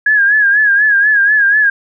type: tone with vibrato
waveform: sine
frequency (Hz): 1661.2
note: G#6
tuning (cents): 0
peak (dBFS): -7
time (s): 0.06-1.7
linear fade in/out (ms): 5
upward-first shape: sine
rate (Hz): 4.1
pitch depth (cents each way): 76
effects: none